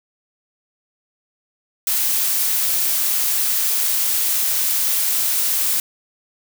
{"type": "noise", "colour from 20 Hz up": "blue", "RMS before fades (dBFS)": -19, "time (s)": [1.87, 5.8], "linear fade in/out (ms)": 2, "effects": []}